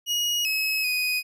30% pulse tone with pitch steps, 2891 / 2568 / 2496 Hz, F#7 / E7 / D#7, -41 / -46 / +5 cents, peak -20 dBFS, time 0.06-1.23 s, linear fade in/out 50 ms, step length 390 ms, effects none

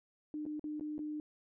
sine tone with dropouts, 302.1 Hz, D4, 49 cents sharp, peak -37 dBFS, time 0.34-1.2 s, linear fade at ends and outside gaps 1 ms, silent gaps 0.454-0.463 / 0.595-0.641 / 0.797-0.809 / 0.981-0.991 s, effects none

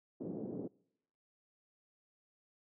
pink band-pass noise, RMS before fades -42 dBFS, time 0.2-0.68 s, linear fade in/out 10 ms, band 180 to 440 Hz, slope 24 dB/octave, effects noise-tail reverb RT60 0.8 s tail -26 dB re dry

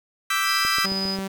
30% pulse chord, E minor seventh, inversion third, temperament equal, 1174.7 / 1318.5 / 1568 / 1975.5 Hz, D6 / E6 / G6 / B6, 0 / 0 / 0 / 0 cents, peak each -24 dBFS, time 0.3-0.86 s, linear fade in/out 5 ms
sine tone with tremolo, 4978 Hz, D#8, in tune, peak -24 dBFS, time 0.43-1.18 s, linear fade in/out 50 ms, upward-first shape square, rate 17 Hz, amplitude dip 25%
click train, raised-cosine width 2 ms, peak -22 dBFS, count 5, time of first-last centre 0.65-1.188 s, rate 7.43 Hz
sawtooth tone, 193.1 Hz, G3, 26 cents flat, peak -23 dBFS, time 0.84-1.28 s, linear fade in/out 10 ms
effects none

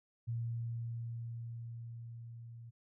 sine tone with level ramp, 116.54 Hz, A#2, in tune, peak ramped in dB -34 to -48 dBFS, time 0.27-2.71 s, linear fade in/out 20 ms, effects none

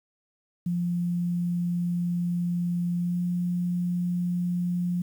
sine tone with pitch glide, 174.61 to 176.74 Hz, F3 to F3, 0 to +21 cents, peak -24 dBFS, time 0.66-5.02 s, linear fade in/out 5 ms, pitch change +21 cents, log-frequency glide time 2.98-3.21 s, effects 9-bit

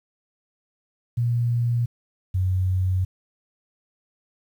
sine tone pair in turn, 119.1 / 92.71 Hz, A#2 / F#2, +38 / +4 cents, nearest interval major third, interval 434 cents, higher first, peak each -19 dBFS, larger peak neither, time 1.17-1.86 / 2.34-3.05 s, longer second, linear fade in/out 10 ms, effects 9-bit

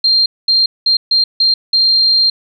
sine tone bursts at uneven times, 4186 Hz, C8, in tune, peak -8 dBFS, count 6, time 0.04-0.26 / 0.48-0.66 / 0.86-0.97 / 1.11-1.24 / 1.4-1.54 / 1.73-2.3 s, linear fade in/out 5 ms, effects none

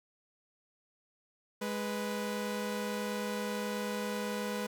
sawtooth tone pair together, 207.7 / 493.9 Hz, G#3 / B4, 0 / 0 cents, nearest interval octave + minor third, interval 1500 cents, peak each -32 / -33 dBFS, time 1.61-4.67 s, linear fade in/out 10 ms, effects none

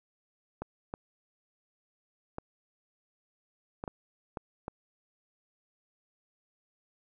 clicks, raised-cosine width 1 ms, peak -22 dBFS, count 7, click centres 0.62 / 0.939 / 2.384 / 3.839 / 3.878 / 4.372 / 4.681 s, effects none

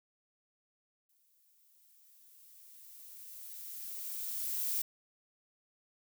violet noise with exponential growth, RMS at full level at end -33 dBFS, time 1.09-4.82 s, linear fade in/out 5 ms, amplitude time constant 810 ms, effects none

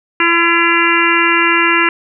harmonic tone with a mistuned harmonic, 338.4 Hz, E4, 45 cents sharp, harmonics 1 / 3 / 4 / 5 / 6 / 7 / 8, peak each -17 / -17 / -17 / -17 / -17 / -17 / -17 dBFS, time 0.2-1.89 s, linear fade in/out 2 ms, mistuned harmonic 8, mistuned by +39 cents, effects none

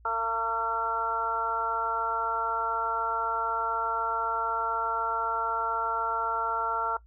harmonic tone, 227 Hz, A#3, 46 cents flat, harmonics 2 / 3 / 4 / 5 / 6, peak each -37 / -37 / -30 / -37 / -28 dBFS, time 0.05-6.97 s, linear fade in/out 5 ms, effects noise-tail reverb RT60 0.1 s tail -19 dB re dry + added 57 Hz sine -52 dBFS peak until 7.06 s

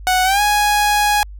sawtooth tone with pitch glide, 740 to 830.6 Hz, F#5 to G#5, 0 to 0 cents, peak -9 dBFS, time 0.07-1.23 s, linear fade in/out 0 ms, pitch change +200 cents, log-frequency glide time 0.24-0.41 s, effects added 50 Hz sine -31 dBFS peak until 1.39 s

